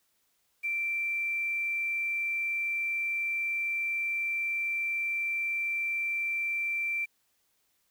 sine tone with quantisation, 2349 Hz, D7, in tune, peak -28 dBFS, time 0.63-7.06 s, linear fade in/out 20 ms, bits 9, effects white hiss -73 dBFS RMS until 7.9 s

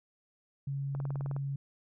sine tone, 138.59 Hz, C#3, in tune, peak -32 dBFS, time 0.67-1.56 s, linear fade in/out 5 ms
click train, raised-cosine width 1 ms, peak -29 dBFS, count 9, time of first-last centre 0.95-1.365 s, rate 19.3 Hz
effects none

